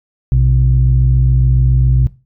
sine tone pair together, 60.1 / 127.35 Hz, B1 / C3, -46 / -46 cents, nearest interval octave + minor second, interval 1300 cents, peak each -10 dBFS, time 0.32-2.07 s, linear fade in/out 0 ms, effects noise-tail reverb RT60 0.3 s tail -18 dB re dry + tanh soft clip ceiling -2 dBFS

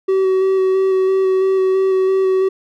triangle tone with vibrato, 380 Hz, F#4, 46 cents sharp, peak -10 dBFS, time 0.08-2.49 s, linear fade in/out 10 ms, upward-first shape square, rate 3 Hz, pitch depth 12 cents each way, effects none

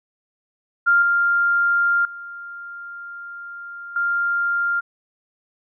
sine tone with level steps, 1396.9 Hz, F6, in tune, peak -12 / -15 / -32 / -18 dBFS, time 0.86-4.81 s, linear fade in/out 20 ms, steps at 1.02 / 2.05 / 3.96 s, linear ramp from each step 2 ms, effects none

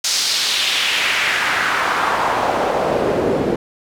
pink noise with band-pass filter sweep, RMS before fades -18 dBFS, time 0.04-3.56 s, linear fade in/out 5 ms, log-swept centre 5500 to 340 Hz, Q 1.9, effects none

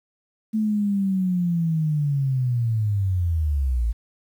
sine linear sweep, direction down, 220 to 53.5 Hz, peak -19 dBFS, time 0.53-3.93 s, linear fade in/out 20 ms, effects 9-bit

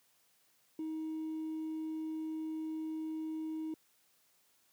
triangle tone with hard clipping, 315.8 Hz, D#4, 26 cents sharp, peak -36 dBFS, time 0.79-3.74 s, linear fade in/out 2 ms, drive 2 dB, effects white hiss -71 dBFS RMS until 4.72 s + high-pass 100 Hz 12 dB/octave

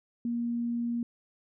sine tone, 236.4 Hz, A#3, 24 cents sharp, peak -28 dBFS, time 0.25-1.03 s, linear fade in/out 2 ms, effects none

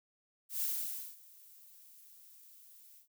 violet noise with ADSR envelope, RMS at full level -34 dBFS, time 0.49-3.08 s, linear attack 120 ms, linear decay 550 ms, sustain -24 dB, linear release 110 ms, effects none

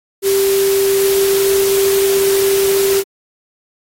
sine tone in noise, 392 Hz, G4, in tune, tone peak -11 dBFS, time 0.22-3.04 s, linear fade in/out 50 ms, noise white, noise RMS -21 dBFS, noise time 0.22-3.04 s, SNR +7 dB, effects AAC 48 kbps

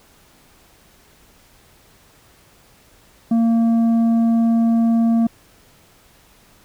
sine tone with tanh clipping, 229.5 Hz, A#3, 27 cents flat, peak -14 dBFS, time 3.31-5.27 s, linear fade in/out 5 ms, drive 6 dB, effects pink hiss -52 dBFS RMS until 6.64 s

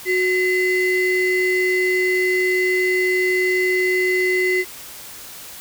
triangle ring-modulated tone, 1200 Hz, D6, 37 cents sharp, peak -11 dBFS, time 0.05-4.65 s, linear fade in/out 50 ms, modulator 832 Hz, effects white hiss -37 dBFS RMS until 5.6 s

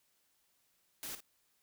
white noise with echo, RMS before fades -43 dBFS, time 1.03-1.15 s, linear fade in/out 0 ms, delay 54 ms, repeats 1, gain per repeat -10 dB, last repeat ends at 1.204 s, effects white hiss -75 dBFS RMS until 1.62 s

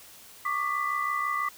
sine tone cluster, 1128 / 1194 / 1989 Hz, C#6 / D6 / B6, +30 / +28 / +12 cents, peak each -31 / -29 / -32 dBFS, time 0.45-1.49 s, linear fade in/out 5 ms, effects white hiss -50 dBFS RMS until 1.57 s

